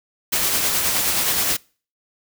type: noise with tremolo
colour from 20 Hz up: white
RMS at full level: -19 dBFS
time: 0.32-1.57 s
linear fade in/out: 10 ms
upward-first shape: sine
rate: 9.5 Hz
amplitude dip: 30%
effects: noise-tail reverb RT60 0.4 s tail -25 dB re dry